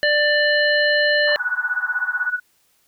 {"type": "harmonic tone", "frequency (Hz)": 592, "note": "D5", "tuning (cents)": 14, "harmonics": [1, 3, 5, 7], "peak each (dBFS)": [-19, -17, -26, -25], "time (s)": [0.03, 1.36], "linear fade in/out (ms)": 0}
{"type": "band-pass noise", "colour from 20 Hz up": "white", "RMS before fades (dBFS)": -36, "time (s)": [1.27, 2.3], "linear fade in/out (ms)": 5, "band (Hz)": [790, 1700], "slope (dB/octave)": 96}
{"type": "tone with tremolo", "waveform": "sine", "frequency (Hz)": 1473, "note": "F#6", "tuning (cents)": -8, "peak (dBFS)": -16, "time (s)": [1.39, 2.4], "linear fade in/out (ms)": 20, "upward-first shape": "sine", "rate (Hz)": 16, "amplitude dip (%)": 85}
{"effects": ["white hiss -62 dBFS RMS until 2.87 s"]}